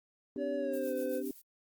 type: chord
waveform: sine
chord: C suspended second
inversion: none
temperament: equal with one note detuned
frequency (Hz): 257.6 / 293.7 / 392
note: C4 / D4 / G4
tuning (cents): -27 / 0 / 0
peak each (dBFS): -39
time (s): 0.36-1.31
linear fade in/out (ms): 2
type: tone with pitch glide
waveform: triangle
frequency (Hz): 568 to 511.9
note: C#5 to C5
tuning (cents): +42 to -38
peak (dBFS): -32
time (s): 0.37-1.23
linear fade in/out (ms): 50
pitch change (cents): -180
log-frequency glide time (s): 0.56-0.94
type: noise with tremolo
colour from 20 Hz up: violet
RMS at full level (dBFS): -46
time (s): 0.71-1.42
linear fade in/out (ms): 50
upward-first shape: triangle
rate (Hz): 7.5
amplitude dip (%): 80
effects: Opus 24 kbps